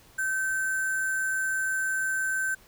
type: tone with sample-and-hold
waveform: sine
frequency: 1543 Hz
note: G6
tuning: 28 cents flat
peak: -25 dBFS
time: 0.18-2.55 s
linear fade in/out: 10 ms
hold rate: 8820 Hz
effects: pink hiss -56 dBFS RMS until 2.67 s